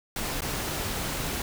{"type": "noise with dropouts", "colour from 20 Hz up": "pink", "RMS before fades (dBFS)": -31, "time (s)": [0.16, 1.42], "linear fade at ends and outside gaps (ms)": 2, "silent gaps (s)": [0.407, 0.419], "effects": []}